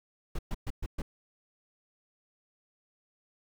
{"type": "noise bursts", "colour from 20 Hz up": "brown", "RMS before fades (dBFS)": -32, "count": 5, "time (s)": [0.35, 1.02], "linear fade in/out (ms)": 5, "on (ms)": 38, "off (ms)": 120, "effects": []}